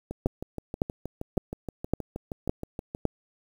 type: two click trains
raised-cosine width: 2 ms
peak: -10 / -20 dBFS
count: 6 / 19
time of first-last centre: 0.26-3.053 / 0.11-2.949 s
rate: 1.79 / 6.34 Hz
effects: 8-bit